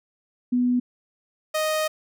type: tone pair in turn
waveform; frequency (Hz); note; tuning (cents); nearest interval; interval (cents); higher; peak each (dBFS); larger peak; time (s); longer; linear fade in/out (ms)
sine / sawtooth; 246.9 / 622.1; B3 / D#5; 0 / 0; octave + major third; 1600; second; -18; neither; 0.52-0.8 / 1.54-1.88; second; 10
effects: none